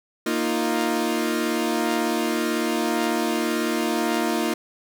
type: chord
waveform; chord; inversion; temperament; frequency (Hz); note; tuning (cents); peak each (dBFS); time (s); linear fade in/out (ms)
sawtooth; Bb suspended fourth; none; equal; 233.1 / 311.1 / 349.2; Bb3 / Eb4 / F4; 0 / 0 / 0; -22; 0.26-4.54; 5
effects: none